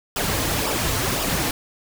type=noise with flanger; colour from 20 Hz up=pink; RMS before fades=-23 dBFS; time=0.16-1.51 s; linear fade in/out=2 ms; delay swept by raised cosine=0.47 to 5.27 ms; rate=1.9 Hz; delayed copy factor=-0.6; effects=none